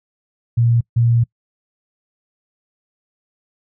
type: tone bursts at uneven times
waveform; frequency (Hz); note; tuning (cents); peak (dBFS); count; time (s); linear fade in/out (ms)
sine; 117.6; A#2; +16; -11; 2; 0.57-0.81 / 0.96-1.24; 10
effects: noise-tail reverb RT60 0.1 s tail -25 dB re dry